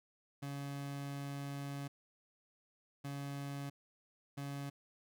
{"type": "tone bursts at uneven times", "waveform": "30% pulse", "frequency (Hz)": 140.7, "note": "C#3", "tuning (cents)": 26, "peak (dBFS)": -38, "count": 3, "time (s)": [[0.42, 1.88], [3.04, 3.7], [4.37, 4.7]], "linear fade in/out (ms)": 10, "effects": []}